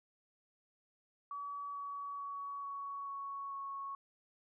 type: tone with pitch steps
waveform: sine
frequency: 1140 / 1132.8 / 1125.6 / 1118.5 / 1111.4 / 1104.4 Hz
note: C#6 / C#6 / C#6 / C#6 / C#6 / C#6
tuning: +48 / +37 / +26 / +15 / +4 / -7 cents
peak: -40 dBFS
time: 1.31-3.95 s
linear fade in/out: 2 ms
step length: 440 ms
effects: none